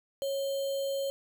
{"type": "tone with sample-and-hold", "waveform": "sine", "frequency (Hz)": 550, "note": "C#5", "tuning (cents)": -14, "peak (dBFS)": -29, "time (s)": [0.22, 1.1], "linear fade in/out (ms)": 0, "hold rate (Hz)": 3675, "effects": []}